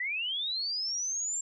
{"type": "linear sweep", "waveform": "sine", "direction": "up", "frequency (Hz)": [1912, 7459], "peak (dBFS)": -30, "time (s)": [0, 1.41], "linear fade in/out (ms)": 5, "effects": []}